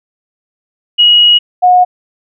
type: tone pair in turn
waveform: sine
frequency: 2900 / 725 Hz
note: F#7 / F#5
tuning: -35 / -35 cents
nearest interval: 2 octaves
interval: 2400 cents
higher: first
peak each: -3 dBFS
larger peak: neither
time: 0.98-1.39 / 1.62-1.85 s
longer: first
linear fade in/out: 20 ms
effects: none